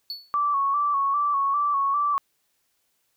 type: tone with exponential decay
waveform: triangle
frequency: 4435 Hz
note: C#8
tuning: in tune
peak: -26 dBFS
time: 0.1-0.35 s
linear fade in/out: 1 ms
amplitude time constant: 53 ms
type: tone with vibrato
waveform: sine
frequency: 1135 Hz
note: C#6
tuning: 41 cents sharp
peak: -20 dBFS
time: 0.34-2.18 s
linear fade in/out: 0 ms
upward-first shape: square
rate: 2.5 Hz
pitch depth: 45 cents each way
effects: white hiss -71 dBFS RMS until 3.16 s